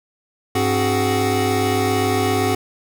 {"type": "tone cluster", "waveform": "square", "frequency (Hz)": [101.4, 266.7, 372, 419.6, 743], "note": ["G#2", "C4", "F#4", "G#4", "F#5"], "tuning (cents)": [-41, 33, 9, 18, 7], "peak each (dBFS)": -24, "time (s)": [0.55, 2.55], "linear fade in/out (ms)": 5, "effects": []}